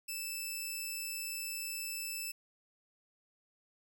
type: tone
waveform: 10% pulse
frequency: 2637 Hz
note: E7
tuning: in tune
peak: -29 dBFS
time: 0.08-2.32 s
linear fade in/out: 10 ms
effects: none